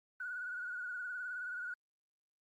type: tone with vibrato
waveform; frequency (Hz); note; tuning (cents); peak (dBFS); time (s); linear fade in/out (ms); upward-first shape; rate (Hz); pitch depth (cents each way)
triangle; 1463; F#6; -20; -35; 0.2-1.74; 5; sine; 19; 57
effects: tanh soft clip ceiling -37 dBFS + Opus 24 kbps